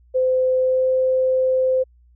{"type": "tone with pitch glide", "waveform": "sine", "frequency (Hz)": [514, 517.6], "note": ["C5", "C5"], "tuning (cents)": [-31, -19], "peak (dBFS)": -15, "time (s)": [0.14, 1.84], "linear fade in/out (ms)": 20, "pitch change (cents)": 12, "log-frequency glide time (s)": [0.58, 0.88], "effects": ["added 60 Hz sine -50 dBFS peak until 2.15 s"]}